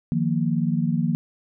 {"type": "chord", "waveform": "sine", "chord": "Eb suspended second", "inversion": "none", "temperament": "just", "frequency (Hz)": [155.56, 175.01, 233.3], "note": ["Eb3", "F3", "Bb3"], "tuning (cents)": [0, 4, 2], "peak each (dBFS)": -24, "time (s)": [0.12, 1.15], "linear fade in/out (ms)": 0, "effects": []}